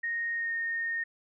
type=tone with pitch glide; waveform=sine; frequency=1860 to 1841.8 Hz; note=A#6 to A#6; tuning=-4 to -21 cents; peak=-29 dBFS; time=0.03-1.04 s; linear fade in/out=10 ms; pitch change=-17 cents; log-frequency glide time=0.35-0.52 s; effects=none